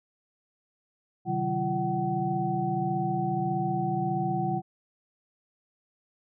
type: tone cluster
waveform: sine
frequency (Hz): 130.8 / 152.4 / 187.3 / 341.9 / 755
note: C3 / D#3 / F#3 / F4 / F#5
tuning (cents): 0 / -36 / +21 / -37 / +35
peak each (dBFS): -34 / -33 / -32 / -33 / -29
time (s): 1.25-4.62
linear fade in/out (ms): 50
effects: none